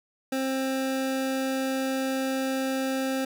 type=tone; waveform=25% pulse; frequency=265.1 Hz; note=C4; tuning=23 cents sharp; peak=-22 dBFS; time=0.32-3.25 s; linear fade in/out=5 ms; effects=none